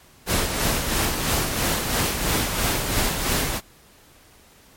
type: noise with tremolo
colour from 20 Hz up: pink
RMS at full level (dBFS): -21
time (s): 0.26-3.61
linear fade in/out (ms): 50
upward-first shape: sine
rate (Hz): 3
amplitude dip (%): 45
effects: pink hiss -52 dBFS RMS until 4.76 s + MP3 64 kbps